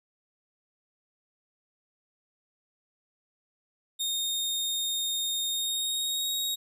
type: tone with pitch glide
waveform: sawtooth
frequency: 3689 to 3769 Hz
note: A#7 to A#7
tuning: -19 to +18 cents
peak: -25 dBFS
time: 3.99-6.56 s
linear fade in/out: 20 ms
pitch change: +37 cents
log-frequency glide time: 5.48-6.32 s
effects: none